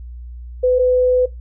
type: tone pair in turn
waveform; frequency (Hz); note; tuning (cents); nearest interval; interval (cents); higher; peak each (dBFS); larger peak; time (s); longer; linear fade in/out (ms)
sine; 503 / 503; B4 / B4; +32 / +32; unison; 0; neither; -11; neither; 0.63-0.79 / 0.79-1.26; second; 10
effects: noise-tail reverb RT60 0.2 s tail -19 dB re dry + added 60 Hz sine -30 dBFS peak until 1.4 s